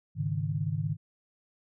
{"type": "chord", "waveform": "sine", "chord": "Ab suspended fourth", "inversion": "none", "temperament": "equal", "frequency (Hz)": [103.83, 138.59, 155.56], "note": ["Ab2", "Db3", "Eb3"], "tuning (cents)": [0, 0, 0], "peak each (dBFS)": [-33, -33, -31], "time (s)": [0.15, 0.97], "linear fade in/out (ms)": 50, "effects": []}